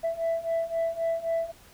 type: beating tone pair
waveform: sine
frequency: 660 / 663.8 Hz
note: E5 / E5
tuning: +2 / +12 cents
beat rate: 3.8 Hz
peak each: -28 / -26 dBFS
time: 0.03-1.52 s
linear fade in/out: 20 ms
effects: tanh soft clip ceiling -22 dBFS + pink hiss -54 dBFS RMS until 1.73 s